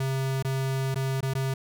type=tone with dropouts; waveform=square; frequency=133.7 Hz; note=C3; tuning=38 cents sharp; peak=-26 dBFS; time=0-1.54 s; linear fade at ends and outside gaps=5 ms; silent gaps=0.426-0.447 / 0.945-0.957 / 1.208-1.227 / 1.337-1.35 s; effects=none